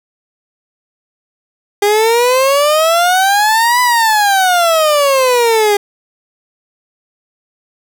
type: exponential two-way sweep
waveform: 30% pulse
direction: up then down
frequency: 403.4 to 1000 to 403.4 Hz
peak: -6 dBFS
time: 1.82-5.77 s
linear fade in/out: 5 ms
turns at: 3.81 s
effects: none